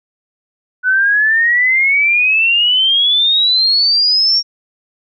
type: exponential sweep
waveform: sine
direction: up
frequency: 1484 to 5588 Hz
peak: -9 dBFS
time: 0.83-4.43 s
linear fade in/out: 50 ms
effects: none